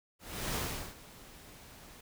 pink noise with ADSR envelope, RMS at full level -34 dBFS, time 0.19-2.01 s, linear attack 360 ms, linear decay 390 ms, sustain -19 dB, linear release 6 ms, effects none

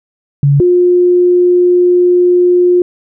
sine tone pair in turn, 141.6 / 356.4 Hz, C#3 / F4, +37 / +35 cents, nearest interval octave + major third, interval 1598 cents, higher second, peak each -5 dBFS, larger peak neither, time 0.43-0.6 / 0.6-2.82 s, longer second, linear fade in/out 2 ms, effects none

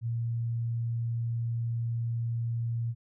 sine tone, 116.54 Hz, A#2, in tune, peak -28 dBFS, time 0.01-2.95 s, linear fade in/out 50 ms, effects none

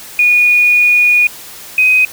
sine tone pair in turn, 2453 / 2510 Hz, D#7 / D#7, -25 / +15 cents, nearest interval unison, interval 40 cents, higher second, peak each -6 dBFS, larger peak neither, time 0.19-1.27 / 1.78-2.05 s, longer first, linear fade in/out 2 ms, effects white hiss -32 dBFS RMS until 2.12 s

